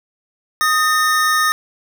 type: tone pair together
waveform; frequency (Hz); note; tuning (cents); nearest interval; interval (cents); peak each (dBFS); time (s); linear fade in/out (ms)
square; 1245 / 1812.3; D#6 / A#6; +1 / -49; perfect fifth; 650; -16 / -18; 0.61-1.52; 0
effects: none